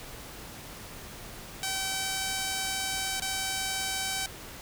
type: tone with dropouts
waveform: 5% pulse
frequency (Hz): 769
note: G5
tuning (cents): -33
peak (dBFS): -18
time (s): 1.63-4.26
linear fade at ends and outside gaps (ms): 1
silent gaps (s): 3.198-3.221
effects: pink hiss -44 dBFS RMS until 4.61 s